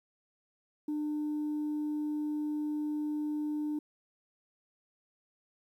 sine tone, 300 Hz, D4, 37 cents sharp, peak -29 dBFS, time 0.88-3.79 s, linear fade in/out 5 ms, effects tanh soft clip ceiling -29 dBFS + 11-bit

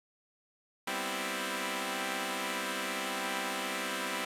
5% pulse chord, C major seventh, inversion second, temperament equal, 196 / 246.9 / 261.6 / 329.6 Hz, G3 / B3 / C4 / E4, 0 / 0 / 0 / 0 cents, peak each -27 / -30 / -26 / -27 dBFS, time 0.87-4.25 s, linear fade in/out 5 ms, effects resampled to 32000 Hz + 9-bit

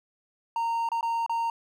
triangle tone with dropouts, 923 Hz, A#5, 17 cents flat, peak -23 dBFS, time 0.56-1.5 s, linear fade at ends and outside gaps 2 ms, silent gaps 0.889-0.917 / 1.01-1.028 / 1.263-1.295 s, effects none

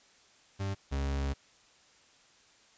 40% pulse tone pair in turn, 98 / 69.24 Hz, G2 / C#2, 0 / -1 cents, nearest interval tritone, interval 601 cents, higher first, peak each -31 / -29 dBFS, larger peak second, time 0.59-0.75 / 0.91-1.34 s, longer second, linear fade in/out 20 ms, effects white hiss -62 dBFS RMS until 2.77 s + resampled to 16000 Hz

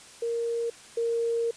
sine tone pair in turn, 466.2 / 464.3 Hz, A#4 / A#4, 0 / -7 cents, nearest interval unison, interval 7 cents, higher first, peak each -26 / -24 dBFS, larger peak second, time 0.22-0.7 / 0.97-1.51 s, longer second, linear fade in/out 5 ms, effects white hiss -49 dBFS RMS until 1.56 s + resampled to 22050 Hz

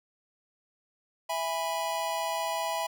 square chord, E major, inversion none, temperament just, 659.3 / 824.1 / 988.9 Hz, E5 / G#5 / B5, 0 / -14 / +2 cents, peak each -34 / -35 / -34 dBFS, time 1.29-2.87 s, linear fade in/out 10 ms, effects none

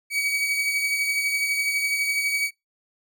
40% pulse beating tone pair, 2265 / 2277 Hz, C#7 / C#7, +37 / +46 cents, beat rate 12 Hz, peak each -22 / -31 dBFS, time 0.1-2.51 s, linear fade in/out 50 ms, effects noise-tail reverb RT60 0.2 s tail -26 dB re dry

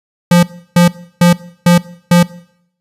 square tone bursts, 174.61 Hz, F3, in tune, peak -5 dBFS, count 5, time 0.31-2.23 s, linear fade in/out 5 ms, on 120 ms, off 330 ms, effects noise-tail reverb RT60 0.7 s tail -20 dB re dry + resampled to 32000 Hz

